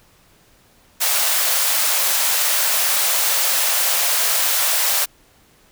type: high-pass noise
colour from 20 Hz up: white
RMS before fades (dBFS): -18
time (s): 1-5.06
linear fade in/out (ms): 20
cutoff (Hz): 500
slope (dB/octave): 48
effects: pink hiss -54 dBFS RMS until 5.71 s